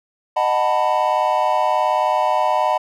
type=chord; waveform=triangle; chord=B dominant seventh; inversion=first; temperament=just; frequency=617.4 / 740.8 / 889 / 987.8 Hz; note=D#5 / F#5 / A5 / B5; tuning=-14 / +2 / +18 / 0 cents; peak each=-19 dBFS; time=0.36-2.78 s; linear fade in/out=10 ms; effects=none